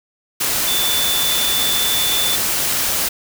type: tone in noise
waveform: sine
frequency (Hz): 3513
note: A7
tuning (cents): -3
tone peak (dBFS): -19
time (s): 0.67-2.36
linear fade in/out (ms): 10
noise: white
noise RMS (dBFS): -19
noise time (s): 0.4-3.09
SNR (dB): -3
effects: none